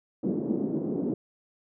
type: band-pass noise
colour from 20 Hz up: white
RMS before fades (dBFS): -29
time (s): 0.23-1.14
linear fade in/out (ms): 5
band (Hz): 190 to 350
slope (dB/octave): 24
effects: none